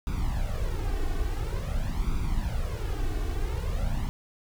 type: noise with flanger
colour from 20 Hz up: brown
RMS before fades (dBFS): -28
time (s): 0.07-4.09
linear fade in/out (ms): 0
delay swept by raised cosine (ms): 0.82 to 2.72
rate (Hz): 0.48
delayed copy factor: +0.75
effects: none